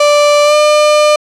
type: tone with pitch glide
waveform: 35% pulse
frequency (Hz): 587.3 to 600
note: D5 to D5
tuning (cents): 0 to +37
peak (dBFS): -4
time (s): 0-1.16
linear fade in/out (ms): 5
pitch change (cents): +37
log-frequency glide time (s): 0.44-0.54
effects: low-pass 8000 Hz 12 dB/octave